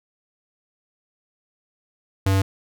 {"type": "tone", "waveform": "square", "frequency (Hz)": 96.6, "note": "G2", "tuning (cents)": -25, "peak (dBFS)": -17, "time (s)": [2.26, 2.42], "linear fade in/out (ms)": 5, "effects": []}